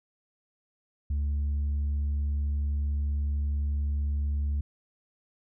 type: tone with tanh clipping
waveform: sine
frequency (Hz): 72.2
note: D2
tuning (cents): -29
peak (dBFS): -26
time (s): 1.1-4.61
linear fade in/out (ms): 5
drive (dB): 2
effects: none